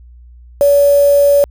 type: tone with quantisation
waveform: sine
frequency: 570 Hz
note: C#5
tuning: 48 cents sharp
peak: -6 dBFS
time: 0.61-1.44 s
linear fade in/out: 0 ms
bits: 4
effects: added 60 Hz sine -36 dBFS peak until 1.5 s